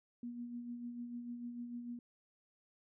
sine tone with tremolo, 240 Hz, B3, 49 cents flat, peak -40 dBFS, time 0.23-1.99 s, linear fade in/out 2 ms, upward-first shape sine, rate 6.7 Hz, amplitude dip 45%, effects none

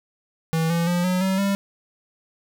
square tone with pitch steps, 162.2 / 168.8 / 175.66 / 182.8 / 190.23 / 197.97 Hz, E3 / E3 / F3 / F#3 / F#3 / G3, -28 / +41 / +10 / -21 / +48 / +17 cents, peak -20 dBFS, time 0.53-1.55 s, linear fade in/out 0 ms, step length 170 ms, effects none

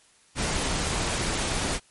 pink noise, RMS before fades -27 dBFS, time 0.35-1.8 s, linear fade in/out 50 ms, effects white hiss -59 dBFS RMS until 1.9 s + MP3 48 kbps

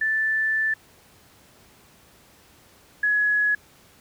sine tone pair in turn, 1760 / 1685.1 Hz, A6 / G#6, 0 / +25 cents, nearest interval minor second, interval 75 cents, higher first, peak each -20 / -18 dBFS, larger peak second, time 0.01-0.74 / 3.03-3.55 s, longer first, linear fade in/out 5 ms, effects pink hiss -54 dBFS RMS until 4 s + high-pass 60 Hz 12 dB/octave

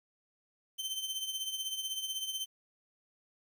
sawtooth tone with tremolo, 3095 Hz, G7, 23 cents flat, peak -29 dBFS, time 0.78-2.46 s, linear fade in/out 20 ms, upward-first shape triangle, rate 16 Hz, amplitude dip 70%, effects 11-bit

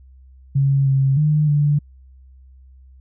sine tone with pitch steps, 137.6 / 135.3 / 151.3 / 146.4 Hz, C#3 / C#3 / D#3 / D3, -12 / -42 / -48 / -5 cents, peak -13 dBFS, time 0.55-1.79 s, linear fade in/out 10 ms, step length 310 ms, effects added 65 Hz sine -43 dBFS peak until 3 s

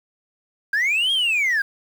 sine linear two-way sweep, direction up then down, 1568 to 3281 to 1568 Hz, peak -15 dBFS, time 0.73-1.62 s, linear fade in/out 5 ms, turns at 1.12 s, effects tanh soft clip ceiling -16 dBFS + 7-bit

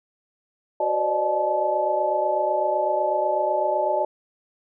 sine tone cluster, 370.7 / 515 / 584 / 612 / 864 Hz, F#4 / C5 / D5 / D#5 / A5, +3 / -28 / -10 / -29 / -32 cents, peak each -30 / -33 / -26 / -24 / -24 dBFS, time 0.8-4.05 s, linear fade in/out 5 ms, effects none

